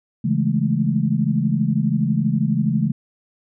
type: chord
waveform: sine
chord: A major seventh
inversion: first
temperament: equal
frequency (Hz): 138.59 / 164.81 / 207.7 / 220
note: C#3 / E3 / G#3 / A3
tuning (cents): 0 / 0 / 0 / 0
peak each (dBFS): -22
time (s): 0.24-2.92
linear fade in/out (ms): 10
effects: none